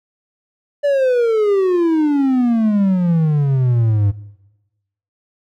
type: exponential sweep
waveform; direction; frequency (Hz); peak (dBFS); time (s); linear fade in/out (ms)
triangle; down; 585 to 98; -10; 0.83-4.12; 20
effects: noise-tail reverb RT60 1.0 s tail -19 dB re dry